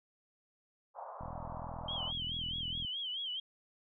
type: band-pass noise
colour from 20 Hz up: white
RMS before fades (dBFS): -46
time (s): 0.94-2.13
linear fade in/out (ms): 50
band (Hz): 560 to 1100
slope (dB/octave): 48
type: click train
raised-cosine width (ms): 5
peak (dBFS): -34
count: 69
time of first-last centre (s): 1.21-2.849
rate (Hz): 41.5
type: tone with vibrato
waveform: sine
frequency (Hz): 3136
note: G7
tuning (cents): 0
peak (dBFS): -36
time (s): 1.88-3.4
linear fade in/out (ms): 5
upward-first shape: sine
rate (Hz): 4.7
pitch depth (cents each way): 110
effects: none

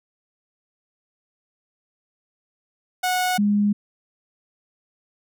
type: tone pair in turn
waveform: sawtooth / sine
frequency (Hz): 733 / 205.7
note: F#5 / G#3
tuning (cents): -16 / -16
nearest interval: octave + minor seventh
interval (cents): 2200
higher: first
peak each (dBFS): -16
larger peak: neither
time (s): 3.03-3.38 / 3.38-3.73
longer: neither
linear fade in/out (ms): 10
effects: none

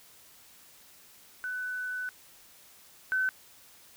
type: tone pair in turn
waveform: sine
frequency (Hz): 1498 / 1521.5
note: F#6 / F#6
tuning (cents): +21 / +48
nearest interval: unison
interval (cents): 27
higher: second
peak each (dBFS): -32 / -25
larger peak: second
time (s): 1.44-2.09 / 3.12-3.29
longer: first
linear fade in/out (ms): 0
effects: white hiss -56 dBFS RMS until 3.96 s

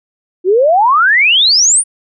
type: exponential sweep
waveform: sine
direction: up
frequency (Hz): 347.5 to 9770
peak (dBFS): -6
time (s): 0.44-1.84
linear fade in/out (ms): 50
effects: none

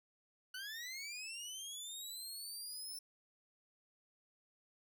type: linear sweep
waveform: 20% pulse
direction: up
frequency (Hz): 1469 to 5340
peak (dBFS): -39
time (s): 0.54-2.99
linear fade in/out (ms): 5
effects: none

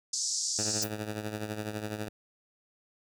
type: band-pass noise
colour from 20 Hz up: pink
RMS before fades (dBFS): -32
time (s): 0.13-0.84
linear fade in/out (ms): 5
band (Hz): 4900 to 7700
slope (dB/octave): 48
type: tone with tremolo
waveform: 10% pulse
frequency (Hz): 106.6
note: G#2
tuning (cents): +46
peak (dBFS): -23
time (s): 0.58-2.09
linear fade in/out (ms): 10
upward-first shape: triangle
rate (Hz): 12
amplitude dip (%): 70
type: noise with exponential decay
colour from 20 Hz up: violet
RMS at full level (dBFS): -30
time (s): 0.82-0.93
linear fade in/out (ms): 5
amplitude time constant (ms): 23
effects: none

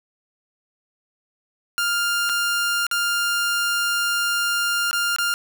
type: tone with dropouts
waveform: sawtooth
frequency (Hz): 1400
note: F6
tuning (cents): +4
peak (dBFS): -16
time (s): 1.78-5.34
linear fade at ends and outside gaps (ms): 0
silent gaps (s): 2.292-2.296 / 2.867-2.913 / 4.911-4.93 / 5.162-5.185
effects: none

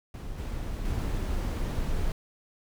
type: noise with level steps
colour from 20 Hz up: brown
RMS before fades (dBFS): -37 / -33 / -29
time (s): 0.14-2.12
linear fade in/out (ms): 2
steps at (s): 0.38 / 0.85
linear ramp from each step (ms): 2
effects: none

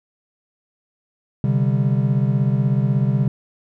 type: chord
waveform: triangle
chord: C suspended second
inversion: none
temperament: just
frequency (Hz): 130.81 / 147.16 / 196.22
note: C3 / D3 / G3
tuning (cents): 0 / +4 / +2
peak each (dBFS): -16 / -19 / -20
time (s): 1.44-3.28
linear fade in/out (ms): 2
effects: none

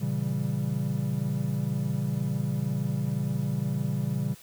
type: chord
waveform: triangle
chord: A# diminished seventh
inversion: none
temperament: equal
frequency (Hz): 116.54 / 138.59 / 164.81 / 196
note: A#2 / C#3 / E3 / G3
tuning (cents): 0 / 0 / 0 / 0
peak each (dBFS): -31 / -27 / -32 / -30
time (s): 0-4.35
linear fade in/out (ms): 20
effects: white hiss -52 dBFS RMS until 4.42 s

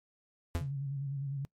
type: tone with exponential decay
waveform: 45% pulse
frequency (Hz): 85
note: F2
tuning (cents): -46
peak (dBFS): -26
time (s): 0.55-0.71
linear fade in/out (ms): 0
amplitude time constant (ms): 33
type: tone with vibrato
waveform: sine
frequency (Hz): 138.7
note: C#3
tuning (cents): +1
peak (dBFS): -33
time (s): 0.61-1.45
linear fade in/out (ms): 0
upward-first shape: square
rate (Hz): 9.9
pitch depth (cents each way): 37
effects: noise-tail reverb RT60 0.1 s tail -23 dB re dry + MP3 64 kbps

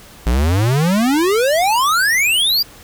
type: exponential sweep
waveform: square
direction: up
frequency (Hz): 54.5 to 4900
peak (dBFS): -13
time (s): 0.26-2.63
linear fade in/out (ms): 10
effects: pink hiss -41 dBFS RMS until 2.83 s

